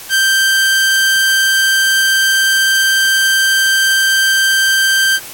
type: tone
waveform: sawtooth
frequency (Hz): 1568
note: G6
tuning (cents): 0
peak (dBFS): -6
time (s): 0.09-5.2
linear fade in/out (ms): 50
effects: white hiss -31 dBFS RMS until 5.33 s + AAC 64 kbps

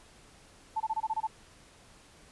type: tone bursts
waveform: sine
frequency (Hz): 880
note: A5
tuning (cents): 0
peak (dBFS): -27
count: 8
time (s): 0.76-1.272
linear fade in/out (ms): 10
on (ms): 43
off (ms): 24
effects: pink hiss -57 dBFS RMS until 2.31 s + resampled to 24000 Hz

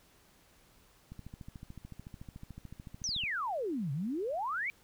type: click train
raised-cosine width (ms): 5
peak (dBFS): -33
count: 30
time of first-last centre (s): 1.12-3.237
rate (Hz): 13.7
type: exponential two-way sweep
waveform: sine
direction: down then up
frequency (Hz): 6280 to 130.8 to 2387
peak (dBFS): -32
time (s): 3.04-4.7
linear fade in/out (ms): 0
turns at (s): 3.92
effects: pink hiss -64 dBFS RMS until 4.83 s

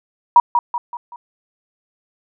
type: tone with echo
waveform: sine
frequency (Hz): 957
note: A#5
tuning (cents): +45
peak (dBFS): -4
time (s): 0.36-0.4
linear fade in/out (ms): 2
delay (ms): 190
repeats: 4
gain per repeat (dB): -7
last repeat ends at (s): 1.16
effects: none

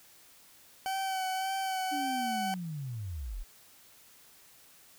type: tone with vibrato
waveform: 40% pulse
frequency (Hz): 762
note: G5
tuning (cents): -49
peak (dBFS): -30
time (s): 0.86-2.54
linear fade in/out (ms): 0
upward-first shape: sine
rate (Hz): 1.8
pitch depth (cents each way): 24
type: linear sweep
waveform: sine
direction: down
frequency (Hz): 296.3 to 30.87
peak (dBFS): -35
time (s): 1.91-3.44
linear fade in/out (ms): 20
effects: white hiss -58 dBFS RMS until 4.98 s

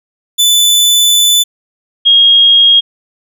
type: tone pair in turn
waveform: sawtooth / sine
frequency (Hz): 3498 / 3264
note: A7 / G#7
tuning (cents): -11 / -31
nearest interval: minor second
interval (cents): 120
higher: first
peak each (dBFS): -3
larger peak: neither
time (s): 0.38-1.44 / 2.05-2.81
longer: first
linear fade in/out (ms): 20
effects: none

